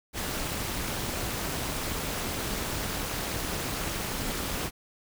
pink noise with amplitude modulation, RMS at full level -29 dBFS, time 0.13-4.71 s, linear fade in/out 50 ms, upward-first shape sine, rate 239 Hz, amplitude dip 70%, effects none

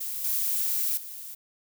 violet noise with level steps, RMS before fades -33 / -27 / -40 dBFS, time 0-1.35 s, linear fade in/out 10 ms, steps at 0.24 / 0.97 s, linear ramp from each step 5 ms, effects none

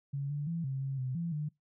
sine tone with pitch steps, 139.9 / 145.6 / 167.3 / 134.3 / 135.8 / 128.8 / 169.2 / 150.1 Hz, C#3 / D3 / E3 / C3 / C#3 / C3 / E3 / D3, +16 / -15 / +26 / +46 / -35 / -27 / +45 / +38 cents, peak -32 dBFS, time 0.13-1.49 s, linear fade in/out 10 ms, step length 170 ms, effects noise-tail reverb RT60 0.2 s tail -25 dB re dry

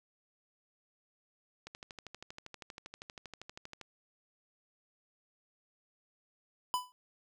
click train, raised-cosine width 0.2 ms, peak -28 dBFS, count 28, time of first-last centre 1.67-3.813 s, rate 12.6 Hz
square tone with exponential decay, 997 Hz, B5, 16 cents sharp, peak -27 dBFS, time 6.74-6.92 s, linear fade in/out 0 ms, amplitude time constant 39 ms
effects none

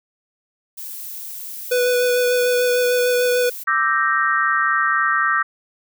violet noise, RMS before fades -32 dBFS, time 0.77-3.64 s, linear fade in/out 10 ms
square tone with vibrato, 493.9 Hz, B4, in tune, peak -16 dBFS, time 1.71-3.5 s, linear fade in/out 10 ms, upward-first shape sine, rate 6.7 Hz, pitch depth 12 cents each way
sine chord, E half-diminished seventh, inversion third, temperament equal, 1174.7 / 1318.5 / 1568 / 1864.7 Hz, D6 / E6 / G6 / Bb6, 0 / 0 / 0 / 0 cents, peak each -21 dBFS, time 3.67-5.43 s, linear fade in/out 10 ms
effects none

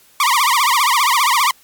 sawtooth tone with vibrato, 1060 Hz, C6, 22 cents sharp, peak -8 dBFS, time 0.2-1.51 s, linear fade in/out 2 ms, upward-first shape triangle, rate 15 Hz, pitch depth 260 cents each way, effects white hiss -50 dBFS RMS until 1.63 s + MP3 96 kbps

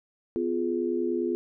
sine chord, F diminished, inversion second, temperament just, 251.4 / 349.2 / 419.1 Hz, Cb4 / F4 / Ab4, +31 / 0 / +16 cents, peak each -31 / -27 / -31 dBFS, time 0.36-1.35 s, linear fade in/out 0 ms, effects none

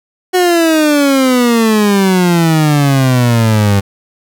30% pulse exponential sweep, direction down, 370 to 98 Hz, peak -5 dBFS, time 0.33-3.81 s, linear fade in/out 20 ms, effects none

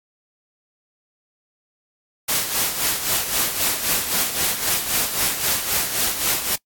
white noise with tremolo, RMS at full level -19 dBFS, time 2.28-6.56 s, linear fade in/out 10 ms, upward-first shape sine, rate 3.8 Hz, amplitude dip 60%, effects noise-tail reverb RT60 0.1 s tail -24 dB re dry + AAC 64 kbps

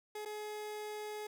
30% pulse tone with dropouts, 422.7 Hz, G#4, 31 cents sharp, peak -38 dBFS, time 0.15-1.27 s, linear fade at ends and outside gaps 5 ms, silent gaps 0.251-0.257 s, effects none

